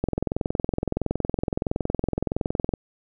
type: click train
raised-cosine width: 2 ms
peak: -10 dBFS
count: 59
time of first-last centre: 0.04-2.738 s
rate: 21.5 Hz
effects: none